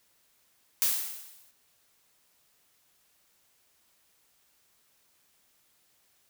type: noise with exponential decay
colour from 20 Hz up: blue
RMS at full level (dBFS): -23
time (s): 0.82-1.51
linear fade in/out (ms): 0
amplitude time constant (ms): 150
effects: white hiss -68 dBFS RMS until 6.29 s